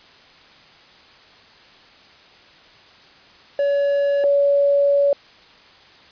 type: tone pair in turn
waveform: triangle / sine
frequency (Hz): 566 / 566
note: C#5 / C#5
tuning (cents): +36 / +36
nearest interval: unison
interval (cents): 0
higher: neither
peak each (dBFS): -14 / -13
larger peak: second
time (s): 3.59-4.24 / 4.24-5.13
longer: second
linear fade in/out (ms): 2
effects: white hiss -48 dBFS RMS until 6.11 s + resampled to 11025 Hz